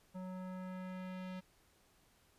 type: tone with low-pass filter sweep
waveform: square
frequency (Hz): 185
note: F#3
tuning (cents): 0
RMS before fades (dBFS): -45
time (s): 0.14-1.41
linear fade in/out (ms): 20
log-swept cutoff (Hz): 950 to 3500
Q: 1.1
effects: pink hiss -70 dBFS RMS until 2.38 s + resampled to 32000 Hz